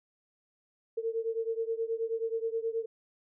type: beating tone pair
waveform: sine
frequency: 450.1 / 459.5 Hz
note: A4 / A#4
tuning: +39 / -25 cents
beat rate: 9.4 Hz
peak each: -32 / -34 dBFS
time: 0.97-2.86 s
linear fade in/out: 10 ms
effects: none